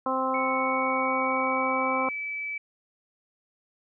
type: harmonic tone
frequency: 261.6 Hz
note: C4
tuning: in tune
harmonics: 1 / 2 / 3 / 4 / 5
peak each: -32 / -30 / -32 / -28 / -32 dBFS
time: 0.06-2.09 s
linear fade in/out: 2 ms
type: tone with pitch glide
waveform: sine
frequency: 2217 to 2303 Hz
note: C#7 to D7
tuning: 0 to -34 cents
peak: -30 dBFS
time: 0.34-2.58 s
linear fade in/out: 5 ms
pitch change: +66 cents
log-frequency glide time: 0.53-2.12 s
effects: none